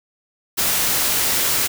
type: noise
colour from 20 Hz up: white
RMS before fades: -19 dBFS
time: 0.57-1.68 s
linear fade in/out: 20 ms
effects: none